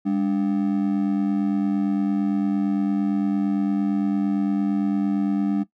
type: ring-modulated tone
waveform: triangle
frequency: 246.9 Hz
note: B3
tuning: in tune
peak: -14 dBFS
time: 0.05-5.64 s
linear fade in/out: 20 ms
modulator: 44.4 Hz
effects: noise-tail reverb RT60 0.1 s tail -17 dB re dry